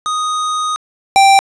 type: tone pair in turn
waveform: square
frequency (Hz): 1244.5 / 784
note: D#6 / G5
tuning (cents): 0 / 0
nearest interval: minor sixth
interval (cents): 800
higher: first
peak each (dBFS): -16 / -6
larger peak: second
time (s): 0.06-0.76 / 1.16-1.39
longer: first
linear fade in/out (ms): 0
effects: resampled to 22050 Hz + 7-bit